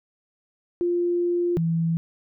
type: tone pair in turn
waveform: sine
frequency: 349.2 / 165.2 Hz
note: F4 / E3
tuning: 0 / +4 cents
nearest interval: octave + minor second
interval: 1296 cents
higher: first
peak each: -20 dBFS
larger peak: neither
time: 0.81-1.57 / 1.57-1.97 s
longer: first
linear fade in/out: 0 ms
effects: none